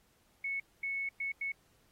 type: tone bursts at uneven times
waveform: sine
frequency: 2205 Hz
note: C#7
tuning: 10 cents flat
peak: -33 dBFS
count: 4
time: 0.44-0.6 / 0.83-1.09 / 1.2-1.32 / 1.41-1.52 s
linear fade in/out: 5 ms
effects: pink hiss -70 dBFS RMS until 1.91 s + AAC 48 kbps